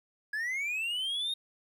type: linear sweep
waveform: triangle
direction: up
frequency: 1661.2 to 3729 Hz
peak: -29 dBFS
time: 0.33-1.34 s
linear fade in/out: 5 ms
effects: 11-bit